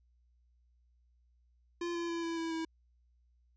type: tone with pitch steps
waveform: square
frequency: 345 / 340.8 / 336.7 / 332.7 / 328.7 / 324.7 Hz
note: F4 / F4 / E4 / E4 / E4 / E4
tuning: -21 / -42 / +37 / +16 / -5 / -26 cents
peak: -35 dBFS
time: 1.81-2.65 s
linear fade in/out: 5 ms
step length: 140 ms
effects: added 60 Hz sine -66 dBFS peak until 3.56 s + resampled to 16000 Hz